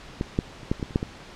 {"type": "clicks", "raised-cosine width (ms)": 3, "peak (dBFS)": [-12, -8, -29, -9, -25, -14, -26, -7, -14], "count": 9, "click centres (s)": [0.211, 0.389, 0.632, 0.715, 0.797, 0.828, 0.908, 0.959, 1.029], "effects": ["pink hiss -44 dBFS RMS until 1.35 s", "low-pass 5000 Hz 12 dB/octave"]}